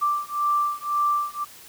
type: beating tone pair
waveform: sine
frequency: 1174.7 / 1176.6 Hz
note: D6 / D6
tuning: 0 / +3 cents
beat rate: 1.9 Hz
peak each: -24 dBFS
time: 0.01-1.45 s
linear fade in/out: 20 ms
effects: white hiss -46 dBFS RMS until 1.68 s